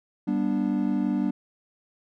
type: chord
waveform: triangle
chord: G major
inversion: none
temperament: equal with one note detuned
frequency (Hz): 196 / 242.3 / 293.7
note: G3 / B3 / D4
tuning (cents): 0 / -33 / 0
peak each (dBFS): -25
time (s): 0.27-1.31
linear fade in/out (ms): 10
effects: none